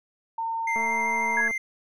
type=tone with pitch glide; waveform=sine; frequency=909 to 944.9 Hz; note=A#5 to A#5; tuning=-44 to +23 cents; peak=-26 dBFS; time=0.38-1.41 s; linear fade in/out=5 ms; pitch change=+67 cents; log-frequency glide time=0.64-1.03 s
type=tone with vibrato; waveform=triangle; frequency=2093 Hz; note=C7; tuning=in tune; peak=-24 dBFS; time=0.67-1.58 s; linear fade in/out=5 ms; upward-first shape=triangle; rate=13 Hz; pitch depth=13 cents each way
type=click train; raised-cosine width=1 ms; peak=-24 dBFS; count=169; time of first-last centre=0.76-1.51 s; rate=224 Hz
type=tone; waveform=sine; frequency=1661.2 Hz; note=G#6; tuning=in tune; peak=-22 dBFS; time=1.37-1.48 s; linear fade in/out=2 ms
effects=none